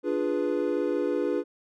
triangle chord, D diminished seventh, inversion none, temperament equal, 293.7 / 349.2 / 415.3 / 493.9 Hz, D4 / F4 / Ab4 / Cb5, 0 / 0 / 0 / 0 cents, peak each -28 dBFS, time 0.03-1.44 s, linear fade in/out 50 ms, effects none

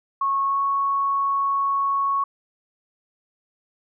sine tone with pitch glide, 1098 to 1106.9 Hz, C#6 to C#6, -17 to -3 cents, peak -19 dBFS, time 0.21-2.24 s, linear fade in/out 5 ms, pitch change +14 cents, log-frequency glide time 0.46-0.59 s, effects none

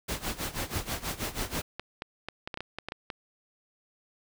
pink noise with tremolo, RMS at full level -31 dBFS, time 0.08-1.62 s, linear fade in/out 10 ms, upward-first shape sine, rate 6.2 Hz, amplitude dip 85%
clicks, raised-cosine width 0.3 ms, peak -19 dBFS, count 11, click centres 1.796 / 2.021 / 2.286 / 2.475 / 2.542 / 2.574 / 2.606 / 2.786 / 2.886 / 2.921 / 3.102 s
effects none

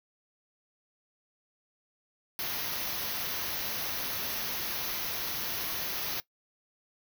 white band-stop noise, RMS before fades -34 dBFS, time 2.39-6.2 s, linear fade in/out 0 ms, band 6300 to 11000 Hz, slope 96 dB/octave, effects noise-tail reverb RT60 0.1 s tail -19 dB re dry

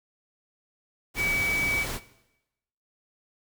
sine tone in noise, 2282 Hz, C#7, 50 cents sharp, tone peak -24 dBFS, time 1.16-1.86 s, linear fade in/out 50 ms, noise pink, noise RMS -33 dBFS, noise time 1.14-2 s, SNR +6 dB, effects noise-tail reverb RT60 0.9 s tail -17 dB re dry

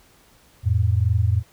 sine tone pair together, 87.31 / 110 Hz, F2 / A2, 0 / 0 cents, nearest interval major third, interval 400 cents, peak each -19 dBFS, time 0.63-1.43 s, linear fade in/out 50 ms, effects pink hiss -55 dBFS RMS until 1.52 s

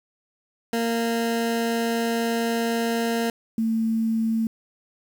20% pulse / sine tone pair in turn, 231 / 224.3 Hz, A#3 / A3, -16 / +34 cents, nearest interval minor second, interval 50 cents, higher first, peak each -17 / -20 dBFS, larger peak first, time 0.73-3.3 / 3.58-4.47 s, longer first, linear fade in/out 2 ms, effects 8-bit

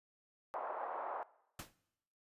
pink band-pass noise, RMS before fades -42 dBFS, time 0.54-1.23 s, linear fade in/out 0 ms, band 620 to 1100 Hz, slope 24 dB/octave
pink noise with exponential decay, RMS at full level -42 dBFS, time 1.59-1.75 s, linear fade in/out 2 ms, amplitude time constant 33 ms
effects noise-tail reverb RT60 0.9 s tail -21 dB re dry + resampled to 32000 Hz

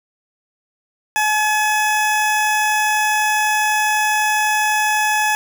20% pulse tone, 852 Hz, G#5, 44 cents sharp, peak -10 dBFS, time 1.16-5.35 s, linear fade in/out 0 ms, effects none

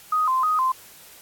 sine tone with vibrato, 1139 Hz, C#6, 47 cents sharp, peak -18 dBFS, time 0.12-0.72 s, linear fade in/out 5 ms, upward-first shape square, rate 3.2 Hz, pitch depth 160 cents each way, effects white hiss -47 dBFS RMS until 1.21 s + AAC 64 kbps

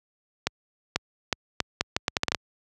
accelerating click train, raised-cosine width 0.2 ms, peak -5 dBFS, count 12, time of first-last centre 0.47-2.347 s, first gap 490 ms, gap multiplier 0.75, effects high-pass 60 Hz 12 dB/octave

